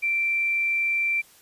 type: tone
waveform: sine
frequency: 2349 Hz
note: D7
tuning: in tune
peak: -21 dBFS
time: 0.02-1.22 s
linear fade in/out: 20 ms
effects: white hiss -54 dBFS RMS until 1.41 s + resampled to 32000 Hz